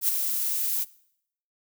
violet noise with ADSR envelope, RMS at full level -21 dBFS, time 0.01-0.85 s, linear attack 73 ms, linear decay 14 ms, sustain -6 dB, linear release 26 ms, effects noise-tail reverb RT60 0.7 s tail -21 dB re dry

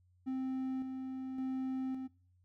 triangle tone with tremolo, 261.6 Hz, C4, in tune, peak -32 dBFS, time 0.26-2.08 s, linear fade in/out 20 ms, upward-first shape square, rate 0.89 Hz, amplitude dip 40%, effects noise-tail reverb RT60 0.4 s tail -21 dB re dry + added 90 Hz sine -66 dBFS peak until 2.44 s

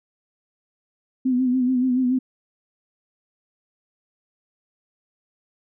sine tone with vibrato, 253.7 Hz, B3, 47 cents sharp, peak -17 dBFS, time 1.25-2.19 s, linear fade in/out 10 ms, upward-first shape sine, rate 7 Hz, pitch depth 52 cents each way, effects none

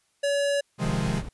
square tone, 567 Hz, C#5, 39 cents sharp, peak -23 dBFS, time 0.23-0.61 s, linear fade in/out 10 ms
45% pulse chord, F minor seventh, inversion second, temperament equal, 130.81 / 155.56 / 174.61 / 207.7 Hz, C3 / Eb3 / F3 / Ab3, 0 / 0 / 0 / 0 cents, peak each -30 dBFS, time 0.78-1.23 s, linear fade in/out 50 ms
brown noise, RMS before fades -35 dBFS, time 0.84-1.29 s, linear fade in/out 5 ms
effects white hiss -69 dBFS RMS until 1.33 s + resampled to 24000 Hz

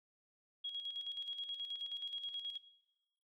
sine tone with tremolo, 3303 Hz, G#7, 10 cents flat, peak -38 dBFS, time 0.64-2.58 s, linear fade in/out 10 ms, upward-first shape square, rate 9.4 Hz, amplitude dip 50%, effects noise-tail reverb RT60 1.0 s tail -17 dB re dry + AAC 64 kbps

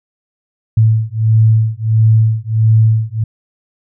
sine beating tone pair, 110 / 111.5 Hz, A2 / A2, 0 / +23 cents, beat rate 1.5 Hz, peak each -11 dBFS, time 0.77-3.24 s, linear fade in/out 5 ms, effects none

